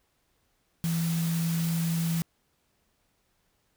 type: tone in noise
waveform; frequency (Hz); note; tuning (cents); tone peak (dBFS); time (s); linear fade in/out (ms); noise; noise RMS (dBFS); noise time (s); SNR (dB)
sine; 165.8; E3; +10; -25; 0.84-2.22; 0; white; -38; 0.84-2.22; +10
effects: pink hiss -72 dBFS RMS until 3.76 s